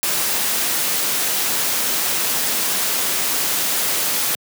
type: noise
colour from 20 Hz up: white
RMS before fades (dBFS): -20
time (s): 0.03-4.35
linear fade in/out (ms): 0
effects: high-pass 150 Hz 12 dB/octave